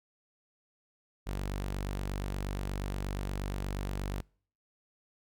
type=tone; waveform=sawtooth; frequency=48.43 Hz; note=G1; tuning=20 cents flat; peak=-29 dBFS; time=1.26-4.22 s; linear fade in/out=20 ms; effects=noise-tail reverb RT60 0.5 s tail -26 dB re dry